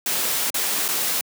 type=noise with dropouts; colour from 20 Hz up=white; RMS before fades=-23 dBFS; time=0.06-1.21 s; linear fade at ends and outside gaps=2 ms; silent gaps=0.502-0.543 / 0.881-0.886 s; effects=high-pass 200 Hz 12 dB/octave

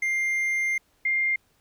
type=tone pair in turn; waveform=triangle / sine; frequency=2100 / 2110 Hz; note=C7 / C7; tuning=+6 / +14 cents; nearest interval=unison; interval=8 cents; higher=second; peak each=-21 / -21 dBFS; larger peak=neither; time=0.02-0.78 / 1.05-1.36 s; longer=first; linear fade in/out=5 ms; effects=pink hiss -66 dBFS RMS until 1.6 s

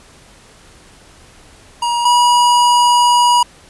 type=tone pair in turn; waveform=square; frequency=951 / 967.1 Hz; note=A#5 / B5; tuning=+34 / -37 cents; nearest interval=unison; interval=29 cents; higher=second; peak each=-15 / -9 dBFS; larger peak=second; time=1.82-2.05 / 2.05-3.43 s; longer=second; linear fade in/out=5 ms; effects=pink hiss -44 dBFS RMS until 3.69 s + resampled to 24000 Hz

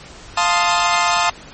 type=chord; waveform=sawtooth; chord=F dominant seventh; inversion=none; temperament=equal; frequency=698.5 / 880 / 1046.5 / 1244.5 Hz; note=F5 / A5 / C6 / Eb6; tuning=0 / 0 / 0 / 0 cents; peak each=-16 dBFS; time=0.37-1.3 s; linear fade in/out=5 ms; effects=pink hiss -39 dBFS RMS until 1.53 s + MP3 32 kbps

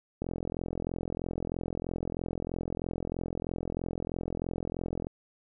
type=click train; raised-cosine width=2 ms; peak=-20 dBFS; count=210; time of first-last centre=0.22-5.069 s; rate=43.1 Hz; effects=none

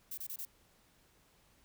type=noise bursts; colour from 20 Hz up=violet; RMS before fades=-42 dBFS; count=4; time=0.11-0.452 s; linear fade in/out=5 ms; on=66 ms; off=26 ms; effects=pink hiss -68 dBFS RMS until 1.64 s

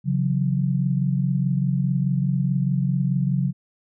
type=tone cluster; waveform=sine; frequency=137.4 / 164 / 182.2 Hz; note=C#3 / E3 / F#3; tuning=-15 / -9 / -26 cents; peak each=-21 / -30 / -23 dBFS; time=0.04-3.53 s; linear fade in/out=50 ms; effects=none

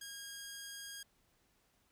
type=tone; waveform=10% pulse; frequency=1629 Hz; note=G#6; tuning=34 cents flat; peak=-37 dBFS; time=0.01-1.03 s; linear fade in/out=5 ms; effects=pink hiss -74 dBFS RMS until 1.91 s

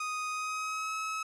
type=tone with pitch glide; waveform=30% pulse; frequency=1246 to 1287.7 Hz; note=D#6 to E6; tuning=+2 to -41 cents; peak=-30 dBFS; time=0-1.23 s; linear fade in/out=5 ms; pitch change=+57 cents; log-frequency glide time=0.3-0.94 s; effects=resampled to 22050 Hz

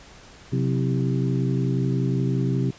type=harmonic tone with a mistuned harmonic; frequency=65.5 Hz; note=C2; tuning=2 cents sharp; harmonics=2 / 3 / 4 / 5 / 6; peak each=-22 / -27 / -29 / -32 / -32 dBFS; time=0.52-2.71 s; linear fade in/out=10 ms; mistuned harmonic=3; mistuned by=-130 cents; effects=pink hiss -47 dBFS RMS until 2.78 s + resampled to 16000 Hz

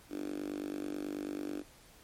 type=tone with high-pass filter; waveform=5% pulse; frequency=49.21 Hz; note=G1; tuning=7 cents sharp; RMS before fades=-39 dBFS; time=0.09-1.64 s; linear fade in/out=50 ms; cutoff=300 Hz; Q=6.8; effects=pink hiss -59 dBFS RMS until 2.03 s + MP3 64 kbps

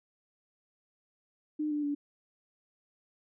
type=tone with pitch steps; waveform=sine; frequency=303.1 / 295.8 / 288.7 Hz; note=D#4 / D4 / D4; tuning=-45 / +13 / -30 cents; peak=-29 dBFS; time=1.59-1.95 s; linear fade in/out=10 ms; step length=120 ms; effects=none

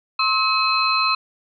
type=tone cluster; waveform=sine; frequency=1068 / 1292 / 2556 / 4110 Hz; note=C6 / E6 / D#7 / C8; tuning=+35 / -35 / +46 / -32 cents; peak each=-22 dBFS; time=0.19-1.15 s; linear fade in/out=5 ms; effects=none

